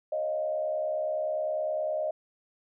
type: tone with frequency modulation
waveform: sine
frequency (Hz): 618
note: D#5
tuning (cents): -12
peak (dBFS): -27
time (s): 0.12-2.11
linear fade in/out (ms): 5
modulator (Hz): 69.6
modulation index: 0.69
effects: none